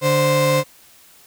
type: tone pair together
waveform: 35% pulse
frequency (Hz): 146.83 / 522.3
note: D3 / C5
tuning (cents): 0 / -3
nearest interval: octave + minor seventh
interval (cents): 2197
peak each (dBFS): -18 / -14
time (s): 0.01-0.64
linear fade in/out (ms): 50
effects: white hiss -49 dBFS RMS until 1.26 s